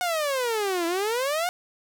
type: exponential two-way sweep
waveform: sawtooth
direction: down then up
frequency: 735 to 329.6 to 735 Hz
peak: -20 dBFS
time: 0.01-1.49 s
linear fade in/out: 0 ms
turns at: 0.86 s
effects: none